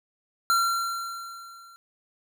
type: tone with level ramp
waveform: square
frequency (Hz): 1368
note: F6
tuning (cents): -36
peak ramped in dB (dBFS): -19 to -49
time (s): 0.5-1.76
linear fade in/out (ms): 0
effects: none